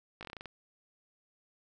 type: slowing click train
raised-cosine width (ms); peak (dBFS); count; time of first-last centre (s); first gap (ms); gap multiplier
0.3; -27; 9; 0.21-0.457; 18; 1.15
effects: none